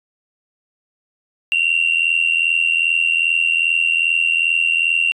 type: tone with amplitude modulation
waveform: sine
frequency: 2755 Hz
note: F7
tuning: 24 cents flat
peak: -9 dBFS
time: 1.52-5.12 s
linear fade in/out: 0 ms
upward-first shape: sine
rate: 82.5 Hz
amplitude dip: 85%
effects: tanh soft clip ceiling -8 dBFS